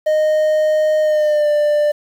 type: tone with pitch glide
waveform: triangle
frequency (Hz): 617 to 593.6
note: D#5 to D5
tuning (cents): -15 to +18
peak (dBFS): -10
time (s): 0.06-1.92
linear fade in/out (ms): 10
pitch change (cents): -67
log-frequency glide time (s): 1.01-1.48
effects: 7-bit